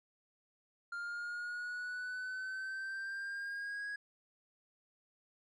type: exponential sweep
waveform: triangle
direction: up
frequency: 1396.9 to 1661.2 Hz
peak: -37 dBFS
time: 0.92-3.96 s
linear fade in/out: 5 ms
effects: resampled to 24000 Hz